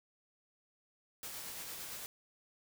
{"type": "noise with tremolo", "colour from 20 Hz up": "white", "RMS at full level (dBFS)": -44, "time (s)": [1.23, 2.06], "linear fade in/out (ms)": 0, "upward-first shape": "sine", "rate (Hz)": 8.8, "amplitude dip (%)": 25, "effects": []}